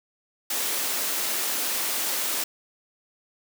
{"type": "high-pass noise", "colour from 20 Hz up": "white", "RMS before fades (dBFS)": -27, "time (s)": [0.5, 2.44], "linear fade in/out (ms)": 5, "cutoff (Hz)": 230, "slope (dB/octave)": 24, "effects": []}